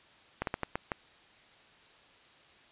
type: slowing click train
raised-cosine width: 0.5 ms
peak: -16 dBFS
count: 6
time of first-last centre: 0.42-0.918 s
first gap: 52 ms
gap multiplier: 1.33
effects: white hiss -59 dBFS RMS until 2.71 s + resampled to 8000 Hz